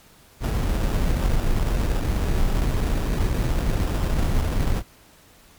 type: noise with sample-and-hold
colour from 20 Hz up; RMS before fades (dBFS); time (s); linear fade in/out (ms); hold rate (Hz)
brown; -21; 0.4-4.83; 50; 2100
effects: pink hiss -52 dBFS RMS until 5.58 s + MP3 96 kbps